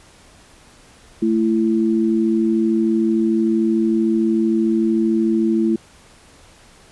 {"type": "tone pair together", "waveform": "sine", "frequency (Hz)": [221, 334.3], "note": ["A3", "E4"], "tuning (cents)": [8, 24], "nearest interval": "perfect fifth", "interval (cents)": 716, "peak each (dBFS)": -17, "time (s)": [1.22, 5.76], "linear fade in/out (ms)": 5, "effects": ["pink hiss -48 dBFS RMS until 6.91 s", "resampled to 24000 Hz"]}